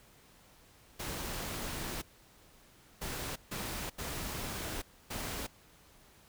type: noise bursts at uneven times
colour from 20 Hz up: pink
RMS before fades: -39 dBFS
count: 5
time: 0.99-2.02 / 3.01-3.36 / 3.51-3.9 / 3.98-4.82 / 5.1-5.47 s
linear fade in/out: 10 ms
effects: pink hiss -61 dBFS RMS until 6.28 s